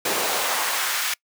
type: noise with high-pass filter sweep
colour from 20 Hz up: pink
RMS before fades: -24 dBFS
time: 0.05-1.14 s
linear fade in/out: 5 ms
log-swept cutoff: 380 to 1700 Hz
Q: 1.1
effects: noise-tail reverb RT60 0.1 s tail -25 dB re dry